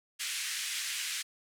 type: band-pass noise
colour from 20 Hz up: pink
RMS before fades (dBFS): -36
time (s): 0.19-1.23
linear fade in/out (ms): 20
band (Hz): 1900 to 11000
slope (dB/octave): 24
effects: none